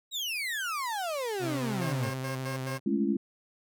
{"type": "exponential sweep", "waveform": "35% pulse", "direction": "down", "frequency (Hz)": [3900, 101.3], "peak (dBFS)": -29, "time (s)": [0.11, 2.12], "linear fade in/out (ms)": 50}
{"type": "tone with vibrato", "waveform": "sawtooth", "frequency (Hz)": 130.81, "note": "C3", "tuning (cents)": 0, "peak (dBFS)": -29, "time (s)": [1.39, 2.8], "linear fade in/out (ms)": 50, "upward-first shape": "sine", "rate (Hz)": 12, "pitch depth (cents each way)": 20}
{"type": "tone bursts", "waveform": "15% pulse", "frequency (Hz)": 537, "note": "C5", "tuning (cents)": 45, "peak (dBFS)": -30, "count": 5, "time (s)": [1.81, 2.782], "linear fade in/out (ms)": 10, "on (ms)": 120, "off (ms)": 93}
{"type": "chord", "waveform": "sine", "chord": "A major seventh", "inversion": "third", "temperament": "equal with one note detuned", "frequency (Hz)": [207.7, 220, 277.2, 338.1], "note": ["G#3", "A3", "C#4", "E4"], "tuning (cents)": [0, 0, 0, 44], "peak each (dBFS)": [-29, -32, -30, -31], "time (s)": [2.86, 3.17], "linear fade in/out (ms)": 5}
{"effects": []}